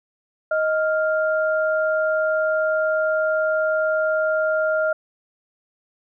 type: tone pair together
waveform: sine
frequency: 627.1 / 1398 Hz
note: D#5 / F6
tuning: +13 / +1 cents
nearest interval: octave + major second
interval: 1388 cents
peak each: -19 / -23 dBFS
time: 0.51-4.93 s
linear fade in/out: 5 ms
effects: none